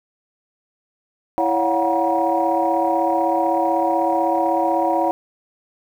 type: tone cluster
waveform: sine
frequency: 330.7 / 560 / 715 / 751 / 953 Hz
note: E4 / C#5 / F5 / F#5 / A#5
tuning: +6 / +18 / +41 / +26 / +38 cents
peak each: -22 dBFS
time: 1.38-5.11 s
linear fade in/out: 0 ms
effects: tanh soft clip ceiling -6 dBFS + 8-bit